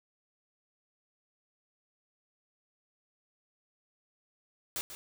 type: noise with echo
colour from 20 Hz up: white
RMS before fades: -35 dBFS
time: 4.76-4.81 s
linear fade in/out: 0 ms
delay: 140 ms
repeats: 1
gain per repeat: -10 dB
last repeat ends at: 4.95 s
effects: none